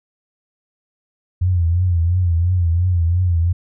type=tone with vibrato; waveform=sine; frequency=87.31 Hz; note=F2; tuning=in tune; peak=-13 dBFS; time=1.41-3.53 s; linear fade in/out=10 ms; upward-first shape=triangle; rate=2.9 Hz; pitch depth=110 cents each way; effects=none